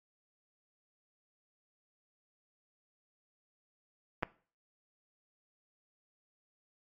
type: clicks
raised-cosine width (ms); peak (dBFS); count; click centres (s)
0.5; -24 / -15; 2; 4.226 / 4.232
effects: noise-tail reverb RT60 0.4 s tail -20 dB re dry + AAC 48 kbps